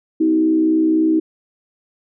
sine tone with frequency modulation, 318 Hz, D#4, 38 cents sharp, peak -12 dBFS, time 0.2-1.2 s, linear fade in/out 10 ms, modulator 63.6 Hz, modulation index 0.53, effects none

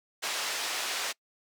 white band-pass noise, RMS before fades -33 dBFS, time 0.22-1.13 s, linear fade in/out 20 ms, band 490 to 5500 Hz, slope 12 dB/octave, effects noise-tail reverb RT60 0.1 s tail -25 dB re dry

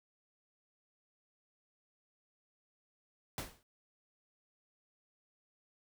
pink noise with exponential decay, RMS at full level -37 dBFS, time 3.38-3.63 s, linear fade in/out 1 ms, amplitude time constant 54 ms, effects none

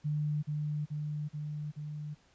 sine tone with echo, 149.7 Hz, D3, 33 cents sharp, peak -29 dBFS, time 0.04-0.43 s, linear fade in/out 20 ms, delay 430 ms, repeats 4, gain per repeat -2 dB, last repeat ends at 2.15 s, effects pink hiss -66 dBFS RMS until 2.34 s + resampled to 16000 Hz

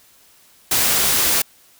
white noise, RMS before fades -17 dBFS, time 0.71-1.42 s, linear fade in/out 5 ms, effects white hiss -52 dBFS RMS until 1.79 s

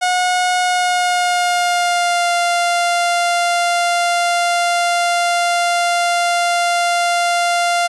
sawtooth tone with pitch glide, 726 to 696 Hz, F#5 to F5, -33 to -6 cents, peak -10 dBFS, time 0.01-7.88 s, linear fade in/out 20 ms, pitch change -73 cents, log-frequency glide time 0.6-2.31 s, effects resampled to 24000 Hz

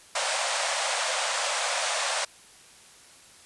pink band-pass noise, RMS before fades -28 dBFS, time 0.15-2.25 s, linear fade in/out 5 ms, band 520 to 9600 Hz, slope 96 dB/octave, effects white hiss -52 dBFS RMS until 3.45 s + resampled to 24000 Hz

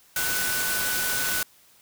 sine tone in noise, 1493 Hz, F#6, 15 cents sharp, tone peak -29 dBFS, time 0.16-1.43 s, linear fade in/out 2 ms, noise white, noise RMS -27 dBFS, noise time 0.16-1.43 s, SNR -5 dB, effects white hiss -57 dBFS RMS until 1.81 s

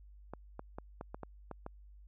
clicks, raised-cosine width 1 ms, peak -28 dBFS, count 8, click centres 0.336 / 0.594 / 0.785 / 1.011 / 1.145 / 1.233 / 1.513 / 1.664 s, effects added 50 Hz sine -53 dBFS peak until 2.07 s

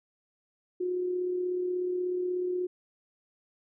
sine tone with amplitude modulation, 361.5 Hz, F#4, 40 cents flat, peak -26 dBFS, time 0.8-2.67 s, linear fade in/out 10 ms, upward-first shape sine, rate 36.5 Hz, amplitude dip 35%, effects none

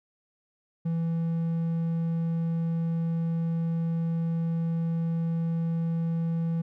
triangle tone, 165.7 Hz, E3, 9 cents sharp, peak -23 dBFS, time 0.85-6.62 s, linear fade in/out 10 ms, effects none

